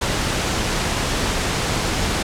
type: noise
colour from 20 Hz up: pink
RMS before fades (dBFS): -21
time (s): 0.01-2.23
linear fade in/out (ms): 10
effects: low-pass 8000 Hz 12 dB/octave